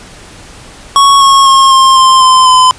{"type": "tone with pitch steps", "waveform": "square", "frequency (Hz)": [1108.7, 1093.4, 1078.4, 1063.5, 1048.9, 1034.5, 1020.2], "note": ["C#6", "C#6", "C#6", "C6", "C6", "C6", "C6"], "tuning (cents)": [0, -24, -48, 28, 4, -20, -44], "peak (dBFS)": -3, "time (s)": [0.96, 2.71], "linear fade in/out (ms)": 0, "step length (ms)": 250, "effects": ["pink hiss -33 dBFS RMS until 2.78 s", "resampled to 22050 Hz"]}